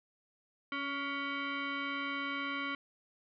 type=tone with frequency modulation; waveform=sine; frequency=565 Hz; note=C#5; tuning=33 cents sharp; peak=-34 dBFS; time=0.72-2.75 s; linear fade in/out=2 ms; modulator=843 Hz; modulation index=2.7; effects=none